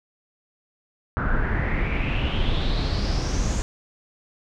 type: noise with low-pass filter sweep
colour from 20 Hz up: brown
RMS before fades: -23 dBFS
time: 1.17-3.62 s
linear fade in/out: 0 ms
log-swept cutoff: 1400 to 7100 Hz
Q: 6
effects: none